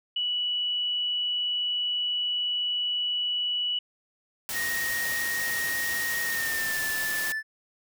sine tone, 2947 Hz, F#7, 8 cents flat, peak -25 dBFS, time 0.16-3.79 s, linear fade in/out 5 ms
white noise, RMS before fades -33 dBFS, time 4.49-7.32 s, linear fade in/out 0 ms
triangle tone with pitch glide, 1869 to 1753.9 Hz, A#6 to A6, +4 to -6 cents, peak -26 dBFS, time 4.52-7.43 s, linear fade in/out 50 ms, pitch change -110 cents, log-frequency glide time 6.22-6.83 s
effects none

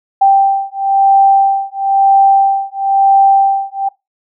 sine beating tone pair, 784 / 785 Hz, G5 / G5, 0 / +2 cents, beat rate 1 Hz, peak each -10 dBFS, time 0.21-3.89 s, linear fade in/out 10 ms, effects noise-tail reverb RT60 0.2 s tail -20 dB re dry

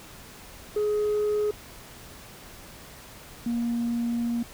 sine tone pair in turn, 420 / 235.7 Hz, G#4 / A#3, +19 / +19 cents, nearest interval minor seventh, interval 1000 cents, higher first, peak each -20 / -23 dBFS, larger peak first, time 0.76-1.51 / 3.46-4.43 s, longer second, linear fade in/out 5 ms, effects tanh soft clip ceiling -21 dBFS + pink hiss -46 dBFS RMS until 4.53 s

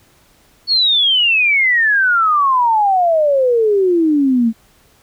sine exponential sweep, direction down, 4443 to 220 Hz, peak -10 dBFS, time 0.67-4.53 s, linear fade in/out 50 ms, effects pink hiss -52 dBFS RMS until 5.02 s

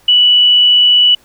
sine tone, 2955 Hz, F#7, 3 cents flat, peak -5 dBFS, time 0.08-1.15 s, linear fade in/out 5 ms, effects pink hiss -49 dBFS RMS until 1.24 s

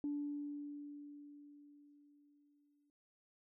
sine tone with exponential decay, 290.3 Hz, D4, 20 cents flat, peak -35 dBFS, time 0.04-2.9 s, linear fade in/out 1 ms, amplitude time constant 620 ms, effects tanh soft clip ceiling -31 dBFS

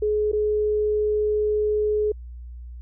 sine tone with dropouts, 422.8 Hz, G#4, 31 cents sharp, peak -19 dBFS, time 0.02-2.12 s, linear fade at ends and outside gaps 5 ms, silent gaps 0.317-0.33 s, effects added 60 Hz sine -35 dBFS peak until 2.81 s

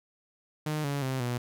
sawtooth tone with pitch steps, 152.8 / 141.75 / 131.49 / 121.98 Hz, D#3 / C#3 / C3 / B2, -31 / +39 / +9 / -21 cents, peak -25 dBFS, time 0.66-1.38 s, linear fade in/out 5 ms, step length 180 ms, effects none

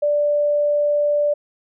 sine tone, 587 Hz, D5, 1 cent flat, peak -15 dBFS, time 0.02-1.34 s, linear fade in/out 10 ms, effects none

